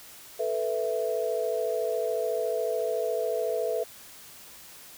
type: chord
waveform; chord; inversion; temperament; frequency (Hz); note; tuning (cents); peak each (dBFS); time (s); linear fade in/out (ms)
sine; A suspended second; none; equal; 440 / 493.9 / 659.3; A4 / B4 / E5; 0 / 0 / 0; -30; 0.39-3.84; 10
effects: white hiss -48 dBFS RMS until 4.97 s